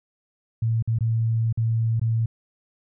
sine tone with dropouts, 113.5 Hz, A#2, 46 cents flat, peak -19 dBFS, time 0.62-2.26 s, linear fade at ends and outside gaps 5 ms, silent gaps 0.825-0.875 / 0.987-1.007 / 1.527-1.574 / 1.997-2.014 s, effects none

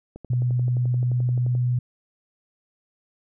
click train, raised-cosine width 2 ms, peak -25 dBFS, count 17, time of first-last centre 0.16-1.551 s, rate 11.5 Hz
sine tone, 123.47 Hz, B2, in tune, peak -19 dBFS, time 0.3-1.79 s, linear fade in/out 5 ms
effects none

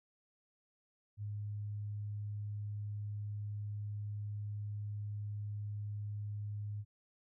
sine tone, 103.83 Hz, G#2, in tune, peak -38 dBFS, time 1.17-6.85 s, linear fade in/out 50 ms, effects none

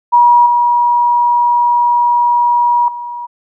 sine tone with level steps, 960 Hz, B5, 49 cents flat, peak -4 / -8 / -21 dBFS, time 0.12-3.27 s, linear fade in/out 20 ms, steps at 0.46 / 2.88 s, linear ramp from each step 2 ms, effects none

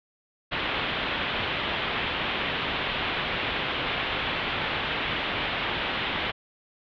white low-pass noise, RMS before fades -29 dBFS, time 0.51-6.32 s, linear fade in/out 20 ms, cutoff 3500 Hz, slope 48 dB/octave, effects none

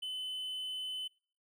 triangle tone, 3028 Hz, F#7, 39 cents sharp, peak -35 dBFS, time 0.02-1.08 s, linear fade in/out 10 ms, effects noise-tail reverb RT60 0.5 s tail -23 dB re dry

